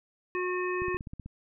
harmonic tone, 362.9 Hz, F#4, 34 cents flat, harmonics 1 / 3 / 5 / 7, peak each -30 / -35 / -37 / -38 dBFS, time 0.35-0.97 s, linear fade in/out 0 ms
click train, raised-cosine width 5 ms, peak -28 dBFS, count 8, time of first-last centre 0.82-1.26 s, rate 15.9 Hz
effects none

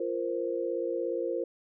sine chord, F suspended fourth, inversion none, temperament equal with one note detuned, 345.8 / 466.2 / 523.3 Hz, F4 / Bb4 / C5, -17 / 0 / 0 cents, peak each -33 dBFS, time 0-1.44 s, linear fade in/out 5 ms, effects none

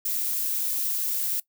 violet noise, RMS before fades -27 dBFS, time 0.05-1.4 s, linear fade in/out 5 ms, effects noise-tail reverb RT60 0.1 s tail -20 dB re dry

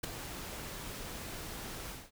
pink noise with ADSR envelope, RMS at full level -32 dBFS, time 0.03-2.11 s, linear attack 12 ms, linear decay 6 ms, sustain -11 dB, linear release 210 ms, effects none

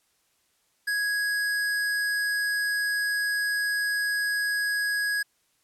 square tone, 1661.2 Hz, G#6, in tune, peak -25 dBFS, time 0.87-5.23 s, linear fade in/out 10 ms, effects white hiss -69 dBFS RMS until 5.63 s + low-pass 12000 Hz 12 dB/octave

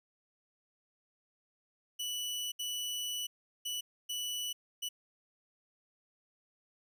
sawtooth tone bursts at uneven times, 2960 Hz, F#7, in tune, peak -32 dBFS, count 5, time 1.99-2.52 / 2.59-3.27 / 3.65-3.81 / 4.09-4.53 / 4.82-4.89 s, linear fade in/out 10 ms, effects none

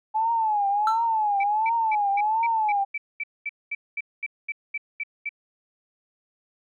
sine tone with vibrato, 858 Hz, A5, 44 cents flat, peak -20 dBFS, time 0.14-2.85 s, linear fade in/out 20 ms, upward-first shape triangle, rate 1.4 Hz, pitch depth 150 cents each way
triangle tone with exponential decay, 1338 Hz, E6, 25 cents sharp, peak -16 dBFS, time 0.87-1.08 s, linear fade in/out 2 ms, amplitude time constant 45 ms
sine tone bursts, 2317 Hz, D7, 24 cents flat, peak -26 dBFS, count 16, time 1.4-5.292 s, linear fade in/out 5 ms, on 37 ms, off 220 ms
effects tanh soft clip ceiling -8 dBFS

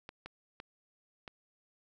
clicks, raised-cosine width 0.3 ms, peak -28 dBFS, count 4, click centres 0.091 / 0.26 / 0.601 / 1.278 s, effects none

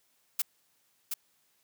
blue noise with echo, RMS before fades -28 dBFS, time 0.39-0.42 s, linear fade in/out 5 ms, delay 720 ms, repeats 1, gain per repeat -5 dB, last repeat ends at 1.14 s, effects white hiss -71 dBFS RMS until 1.63 s + high-pass 80 Hz 12 dB/octave

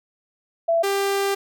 sine / sawtooth tone pair in turn, 668 / 396 Hz, E5 / G4, +23 / +18 cents, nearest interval major sixth, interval 905 cents, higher first, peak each -16 dBFS, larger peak neither, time 0.68-0.83 / 0.83-1.35 s, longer second, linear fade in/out 10 ms, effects none

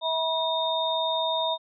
sine tone cluster, 647 / 968 / 3672 Hz, E5 / B5 / A#7, -32 / -35 / -27 cents, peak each -28 dBFS, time 0.01-1.58 s, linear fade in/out 50 ms, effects none

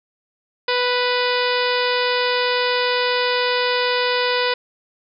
harmonic tone with a mistuned harmonic, 493.9 Hz, B4, in tune, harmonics 1 / 2 / 3 / 4 / 5 / 6 / 7 / 8 / 9 / 10, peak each -21 / -24 / -26 / -27 / -28 / -29 / -29 / -30 / -31 / -31 dBFS, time 0.68-4.54 s, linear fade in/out 5 ms, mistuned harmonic 7, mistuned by +31 cents, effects none

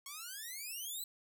5% pulse exponential sweep, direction up, 1083 to 4090 Hz, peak -33 dBFS, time 0.06-1.04 s, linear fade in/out 2 ms, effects none

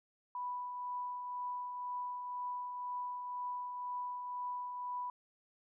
sine tone with tremolo, 987.8 Hz, B5, in tune, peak -36 dBFS, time 0.35-5.1 s, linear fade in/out 2 ms, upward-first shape triangle, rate 2 Hz, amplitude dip 40%, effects none

